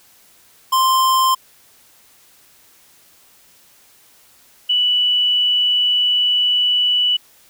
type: tone pair in turn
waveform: square / sine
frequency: 1046.5 / 2960 Hz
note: C6 / F#7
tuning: 0 / 0 cents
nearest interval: octave + tritone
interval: 1800 cents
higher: second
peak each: -13 dBFS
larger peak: neither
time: 0.72-1.35 / 4.69-7.17 s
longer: second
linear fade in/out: 10 ms
effects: white hiss -51 dBFS RMS until 7.49 s